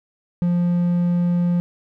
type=tone; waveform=triangle; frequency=174.9 Hz; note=F3; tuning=3 cents sharp; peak=-14 dBFS; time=0.42-1.6 s; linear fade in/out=0 ms; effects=none